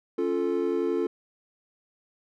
triangle chord, Db augmented, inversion none, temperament equal, 277.2 / 349.2 / 440 Hz, Db4 / F4 / A4, 0 / 0 / 0 cents, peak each -29 / -25 / -26 dBFS, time 0.18-1.07 s, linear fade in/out 5 ms, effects none

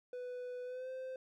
triangle tone with pitch glide, 496.3 to 518.6 Hz, B4 to C5, +8 to -15 cents, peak -39 dBFS, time 0.13-1.16 s, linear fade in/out 2 ms, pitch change +77 cents, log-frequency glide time 0.64-0.9 s, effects none

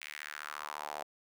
sawtooth tone with high-pass filter sweep, 74.6 Hz, D2, 28 cents sharp, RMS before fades -43 dBFS, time 0.01-1.03 s, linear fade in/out 5 ms, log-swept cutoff 2300 to 700 Hz, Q 3, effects none

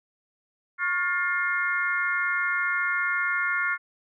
harmonic tone with a mistuned harmonic, 354.5 Hz, F4, 26 cents sharp, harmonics 3 / 4 / 5 / 6, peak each -32 / -26 / -30 / -29 dBFS, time 0.78-3.78 s, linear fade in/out 50 ms, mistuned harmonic 3, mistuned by +66 cents, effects none

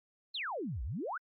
sine exponential two-way sweep, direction down then up, 4435 to 52.4 to 1627 Hz, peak -35 dBFS, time 0.34-1.18 s, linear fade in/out 10 ms, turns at 0.83 s, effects Opus 48 kbps

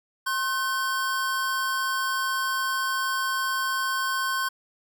square tone pair together, 1065.6 / 1523 Hz, C6 / F#6, +31 / +50 cents, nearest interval tritone, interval 619 cents, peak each -28 dBFS, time 0.26-4.49 s, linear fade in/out 10 ms, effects none

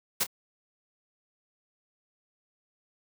white noise with echo, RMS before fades -26 dBFS, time 0.2-0.24 s, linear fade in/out 10 ms, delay 28 ms, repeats 1, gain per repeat -13 dB, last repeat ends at 0.268 s, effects none

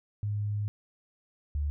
sine tone pair in turn, 103.83 / 72.85 Hz, G#2 / D2, 0 / -13 cents, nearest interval tritone, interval 613 cents, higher first, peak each -28 / -27 dBFS, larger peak second, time 0.23-0.68 / 1.55-1.7 s, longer first, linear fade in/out 0 ms, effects none

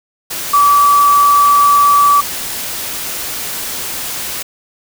sine tone in noise, 1152 Hz, D6, 34 cents flat, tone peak -6 dBFS, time 0.53-2.21 s, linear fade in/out 10 ms, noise white, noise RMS -22 dBFS, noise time 0.3-4.43 s, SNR +13 dB, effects none

